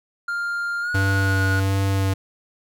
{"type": "tone with pitch glide", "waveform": "triangle", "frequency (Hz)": [1400, 1452.7], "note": ["F6", "F#6"], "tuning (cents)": [4, -32], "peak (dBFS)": -21, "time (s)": [0.28, 1.6], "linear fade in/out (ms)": 5, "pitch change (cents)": 64, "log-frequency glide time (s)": [0.81, 0.91]}
{"type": "tone with vibrato", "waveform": "square", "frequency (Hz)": 96.9, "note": "G2", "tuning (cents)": -20, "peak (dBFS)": -19, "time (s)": [0.94, 2.14], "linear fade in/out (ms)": 10, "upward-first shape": "sine", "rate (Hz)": 1.4, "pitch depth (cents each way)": 14}
{"effects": []}